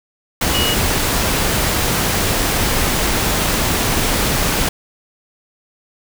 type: tone in noise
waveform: sine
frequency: 2907 Hz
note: F#7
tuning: 31 cents flat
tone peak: -18 dBFS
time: 0.54-0.74 s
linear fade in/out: 5 ms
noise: pink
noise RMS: -17 dBFS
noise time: 0.41-4.69 s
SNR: -4 dB
effects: none